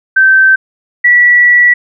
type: tone pair in turn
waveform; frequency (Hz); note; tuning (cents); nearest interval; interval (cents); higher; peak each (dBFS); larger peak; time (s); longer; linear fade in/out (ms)
sine; 1550 / 1946.5; G6 / B6; -20 / -26; major third; 394; second; -3; neither; 0.16-0.56 / 1.04-1.74; second; 10
effects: none